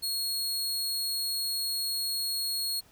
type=tone; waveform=sawtooth; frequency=4312 Hz; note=C#8; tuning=49 cents flat; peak=-26 dBFS; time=0.02-2.81 s; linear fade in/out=20 ms; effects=pink hiss -60 dBFS RMS until 2.91 s